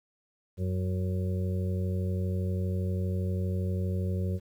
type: harmonic tone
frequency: 92.5 Hz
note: F#2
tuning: in tune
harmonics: 1 / 2 / 4 / 5 / 6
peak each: -28 / -34 / -40 / -42 / -44 dBFS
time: 0.57-4.4 s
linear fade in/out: 50 ms
effects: 10-bit